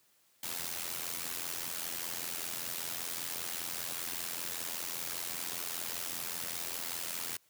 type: noise with amplitude modulation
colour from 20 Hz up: white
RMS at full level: -35 dBFS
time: 0.43-7.37 s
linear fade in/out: 5 ms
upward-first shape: sine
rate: 85.1 Hz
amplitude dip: 80%
effects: white hiss -69 dBFS RMS until 7.49 s + high-pass 80 Hz 12 dB/octave